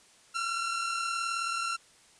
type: tone pair together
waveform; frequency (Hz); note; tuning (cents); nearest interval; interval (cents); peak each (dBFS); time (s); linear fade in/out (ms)
sawtooth; 1356.1 / 1395; E6 / F6; +49 / -2; unison; 49; -27 / -34; 0.34-1.77; 20
effects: white hiss -59 dBFS RMS until 2.19 s + resampled to 22050 Hz